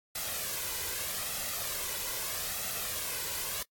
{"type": "noise with flanger", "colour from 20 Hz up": "white", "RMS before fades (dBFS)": -35, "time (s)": [0.15, 3.63], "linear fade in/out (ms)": 5, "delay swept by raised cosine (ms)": [1.5, 2.03], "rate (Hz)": 0.8, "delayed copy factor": 0.55, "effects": ["noise-tail reverb RT60 0.1 s tail -26 dB re dry", "AAC 64 kbps"]}